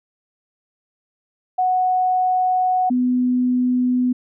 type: tone pair in turn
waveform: sine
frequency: 738 / 249.8 Hz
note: F#5 / B3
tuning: -5 / +20 cents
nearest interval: octave + perfect fifth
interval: 1875 cents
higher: first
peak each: -15 / -15 dBFS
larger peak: neither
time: 1.58-2.9 / 2.9-4.13 s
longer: first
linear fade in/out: 10 ms
effects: none